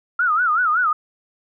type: tone with vibrato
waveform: sine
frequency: 1345 Hz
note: E6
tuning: 34 cents sharp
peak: -15 dBFS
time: 0.19-0.93 s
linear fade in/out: 5 ms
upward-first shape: sine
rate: 5.3 Hz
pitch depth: 180 cents each way
effects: none